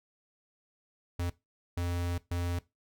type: tone bursts at uneven times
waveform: square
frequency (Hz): 87.3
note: F2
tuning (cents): 0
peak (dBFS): -31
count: 3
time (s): 1.19-1.3 / 1.77-2.18 / 2.31-2.59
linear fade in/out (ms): 5
effects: noise-tail reverb RT60 0.2 s tail -18 dB re dry